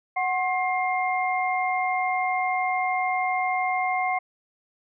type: tone cluster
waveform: sine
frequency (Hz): 740 / 1073 / 2115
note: F#5 / C6 / C7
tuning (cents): 0 / +43 / +18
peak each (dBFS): -24 / -30 / -28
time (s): 0.16-4.19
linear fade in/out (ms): 10
effects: none